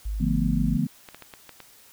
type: tone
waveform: sine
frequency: 51.91 Hz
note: G#1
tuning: in tune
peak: -26 dBFS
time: 0.05-0.77 s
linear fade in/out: 10 ms
type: chord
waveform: sine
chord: B half-diminished seventh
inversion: first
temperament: equal with one note detuned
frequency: 148.02 / 174.61 / 220 / 246.9 Hz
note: D3 / F3 / A3 / B3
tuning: +14 / 0 / 0 / 0 cents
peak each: -27 dBFS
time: 0.2-0.87 s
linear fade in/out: 10 ms
type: clicks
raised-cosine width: 0.3 ms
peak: -25 dBFS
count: 6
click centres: 1.088 / 1.146 / 1.223 / 1.338 / 1.493 / 1.603 s
effects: white hiss -53 dBFS RMS until 1.92 s